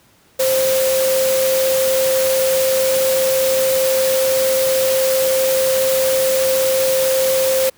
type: tone in noise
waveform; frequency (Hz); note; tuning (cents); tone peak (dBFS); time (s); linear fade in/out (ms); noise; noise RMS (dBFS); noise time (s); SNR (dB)
sine; 526; C5; +9; -14; 0.39-7.7; 10; white; -22; 0.39-7.7; +5
effects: pink hiss -53 dBFS RMS until 7.77 s + high-pass 80 Hz 12 dB/octave